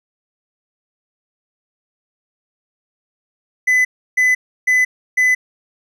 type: tone bursts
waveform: triangle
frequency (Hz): 2008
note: B6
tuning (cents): +28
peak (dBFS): -9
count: 4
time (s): 3.67-5.35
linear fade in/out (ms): 10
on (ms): 180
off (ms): 320
effects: none